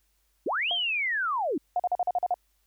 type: linear two-way sweep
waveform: sine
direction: up then down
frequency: 246.9 to 3277 to 246.9 Hz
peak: -25 dBFS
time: 0.46-1.58 s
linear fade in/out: 5 ms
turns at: 0.72 s
type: tone with exponential decay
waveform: sine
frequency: 701 Hz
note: F5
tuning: 6 cents sharp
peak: -27 dBFS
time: 0.71-0.85 s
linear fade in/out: 1 ms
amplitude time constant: 30 ms
type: tone bursts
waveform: sine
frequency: 717 Hz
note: F5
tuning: 45 cents sharp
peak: -22 dBFS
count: 8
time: 1.76-2.342 s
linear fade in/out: 2 ms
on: 36 ms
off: 42 ms
effects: added 50 Hz sine -70 dBFS peak until 2.66 s + white hiss -72 dBFS RMS until 2.66 s